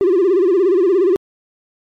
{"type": "tone with vibrato", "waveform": "triangle", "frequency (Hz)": 370, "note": "F#4", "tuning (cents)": 0, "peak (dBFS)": -7, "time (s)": [0.01, 1.16], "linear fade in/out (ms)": 0, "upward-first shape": "sine", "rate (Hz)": 17, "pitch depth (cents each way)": 150, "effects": ["tanh soft clip ceiling -6 dBFS", "MP3 64 kbps"]}